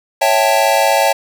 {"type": "chord", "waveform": "square", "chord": "A dominant seventh", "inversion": "first", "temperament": "equal", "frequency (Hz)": [554.4, 659.3, 784, 880], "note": ["C#5", "E5", "G5", "A5"], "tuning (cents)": [0, 0, 0, 0], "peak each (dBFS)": -17, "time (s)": [0.21, 1.13], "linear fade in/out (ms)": 10, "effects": []}